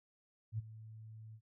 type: tone with ADSR envelope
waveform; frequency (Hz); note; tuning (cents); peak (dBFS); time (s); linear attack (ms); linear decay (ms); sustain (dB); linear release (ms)
sine; 110; A2; 0; -33; 0.52-1.41; 65; 22; -16; 69
effects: none